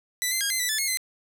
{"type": "tone with pitch steps", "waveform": "10% pulse", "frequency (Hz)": [1985, 2068, 1628, 2064, 1974, 1741, 2163, 2051], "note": ["B6", "C7", "G#6", "C7", "B6", "A6", "C#7", "C7"], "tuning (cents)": [8, -21, -35, -24, -1, -19, -43, -35], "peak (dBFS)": -15, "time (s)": [0.22, 0.972], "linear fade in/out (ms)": 0, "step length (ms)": 94, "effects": []}